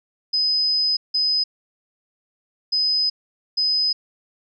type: tone bursts at uneven times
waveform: sine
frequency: 5030 Hz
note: D#8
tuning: 18 cents sharp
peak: -17 dBFS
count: 4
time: 0.33-0.97 / 1.14-1.44 / 2.72-3.1 / 3.57-3.93 s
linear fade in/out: 10 ms
effects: none

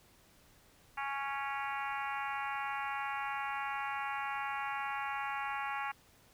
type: harmonic tone with a mistuned harmonic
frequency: 277.2 Hz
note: C#4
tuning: in tune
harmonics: 3 / 4 / 5 / 6 / 7 / 8 / 9 / 10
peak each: -39 / -41 / -43 / -45 / -46 / -47 / -48 / -49 dBFS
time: 0.97-5.92 s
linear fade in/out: 10 ms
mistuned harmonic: 9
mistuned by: -46 cents
effects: pink hiss -64 dBFS RMS until 6.33 s

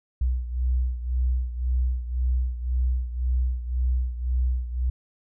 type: beating tone pair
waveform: sine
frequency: 61.9 / 63.8 Hz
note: B1 / C2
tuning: +5 / -43 cents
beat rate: 1.9 Hz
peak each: -23 / -28 dBFS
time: 0.21-4.9 s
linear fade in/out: 5 ms
effects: none

